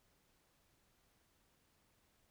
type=silence; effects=pink hiss -75 dBFS RMS until 2.3 s